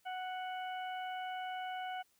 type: harmonic tone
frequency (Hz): 740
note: F#5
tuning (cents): 0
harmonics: 1 / 2 / 3 / 4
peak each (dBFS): -39 / -47 / -52 / -51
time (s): 0.05-2.03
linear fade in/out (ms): 20
effects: white hiss -73 dBFS RMS until 2.19 s